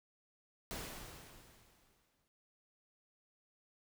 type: noise with exponential decay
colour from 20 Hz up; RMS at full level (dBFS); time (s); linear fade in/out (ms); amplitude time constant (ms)
pink; -42; 0.71-2.28; 0; 340
effects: none